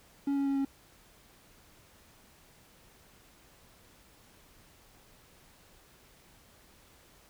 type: tone with pitch steps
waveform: triangle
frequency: 280 / 277.9 / 275.8 / 273.8 Hz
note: C#4 / C#4 / C#4 / C#4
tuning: +18 / +4 / -9 / -21 cents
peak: -25 dBFS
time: 0.27-0.65 s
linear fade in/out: 5 ms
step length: 95 ms
effects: pink hiss -60 dBFS RMS until 7.29 s